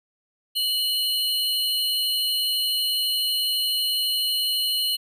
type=tone pair together; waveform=square; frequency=2960 / 4186 Hz; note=F#7 / C8; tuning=0 / 0 cents; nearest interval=tritone; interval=600 cents; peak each=-25 dBFS; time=0.55-4.97 s; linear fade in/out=20 ms; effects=none